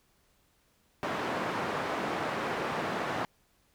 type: band-pass noise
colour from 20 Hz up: white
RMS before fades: -33 dBFS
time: 1.03-3.25 s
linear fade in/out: 0 ms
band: 150 to 1200 Hz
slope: 12 dB/octave
effects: pink hiss -69 dBFS RMS until 3.74 s